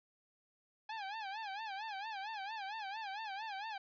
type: tone with vibrato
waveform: sawtooth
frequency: 830.6 Hz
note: G#5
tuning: in tune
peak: -37 dBFS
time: 0.89-3.78 s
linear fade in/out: 5 ms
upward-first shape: sine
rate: 4.4 Hz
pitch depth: 140 cents each way
effects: resampled to 11025 Hz + 13-bit